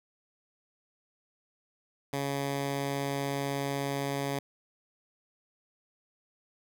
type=tone; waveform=10% pulse; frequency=139.7 Hz; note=C#3; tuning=14 cents sharp; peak=-22 dBFS; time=2.13-4.39 s; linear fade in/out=2 ms; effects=none